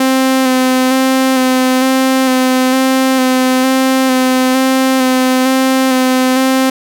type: tone with vibrato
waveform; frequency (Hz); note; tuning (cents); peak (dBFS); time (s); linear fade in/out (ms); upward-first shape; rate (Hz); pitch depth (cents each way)
sawtooth; 260; C4; -11; -5; 0-6.7; 5; square; 1.1; 18
effects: none